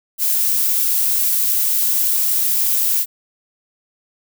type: noise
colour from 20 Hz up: violet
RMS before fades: -17 dBFS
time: 0.18-3.06 s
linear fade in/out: 50 ms
effects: none